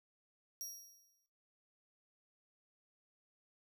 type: tone with exponential decay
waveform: sawtooth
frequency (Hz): 5660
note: F8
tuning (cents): +22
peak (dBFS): -38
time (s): 0.61-1.26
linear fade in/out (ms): 0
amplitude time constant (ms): 140
effects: noise-tail reverb RT60 0.6 s tail -22 dB re dry